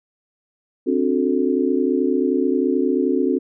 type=chord; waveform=sine; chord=D dominant seventh; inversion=third; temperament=just; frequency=264.3 / 293.7 / 367.1 / 440.5 Hz; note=C4 / D4 / F#4 / A4; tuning=+18 / 0 / -14 / +2 cents; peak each=-20 / -23 / -21 / -24 dBFS; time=0.86-3.39 s; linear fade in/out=20 ms; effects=none